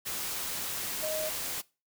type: tone in noise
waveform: sine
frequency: 622.3 Hz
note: D#5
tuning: in tune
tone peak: -32 dBFS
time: 1.02-1.3 s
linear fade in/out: 20 ms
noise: white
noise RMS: -35 dBFS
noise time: 0.05-1.62 s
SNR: 0 dB
effects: noise-tail reverb RT60 0.3 s tail -22 dB re dry